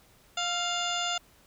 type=harmonic tone with a mistuned harmonic; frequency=704 Hz; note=F5; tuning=14 cents sharp; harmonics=1 / 2 / 3 / 4 / 5 / 6 / 7 / 9 / 10; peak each=-34 / -34 / -42 / -34 / -34 / -44 / -43 / -45 / -39 dBFS; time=0.37-1.18 s; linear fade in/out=5 ms; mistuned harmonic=2; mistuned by=-32 cents; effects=pink hiss -60 dBFS RMS until 1.46 s